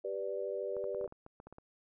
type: chord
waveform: sine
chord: G major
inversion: none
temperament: equal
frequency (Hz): 392 / 493.9 / 587.3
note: G4 / B4 / D5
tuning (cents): 0 / 0 / 0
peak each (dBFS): -39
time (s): 0.04-1.07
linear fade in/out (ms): 10
type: clicks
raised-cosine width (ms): 1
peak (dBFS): -36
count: 12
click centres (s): 0.767 / 0.841 / 0.947 / 1.012 / 1.043 / 1.077 / 1.124 / 1.264 / 1.401 / 1.47 / 1.526 / 1.584
effects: none